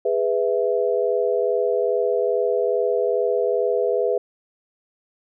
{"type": "chord", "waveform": "sine", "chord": "E major", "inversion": "first", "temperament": "just", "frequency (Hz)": [412, 494.4, 659.3], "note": ["G#4", "B4", "E5"], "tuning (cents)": [-14, 2, 0], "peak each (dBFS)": [-22, -21, -25], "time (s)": [0.05, 4.18], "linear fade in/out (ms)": 5, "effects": []}